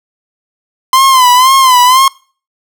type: tone with vibrato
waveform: 45% pulse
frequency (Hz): 1029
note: C6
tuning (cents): -29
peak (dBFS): -4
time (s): 0.93-2.08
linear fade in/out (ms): 2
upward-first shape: sine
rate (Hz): 2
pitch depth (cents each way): 82
effects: noise-tail reverb RT60 0.4 s tail -23 dB re dry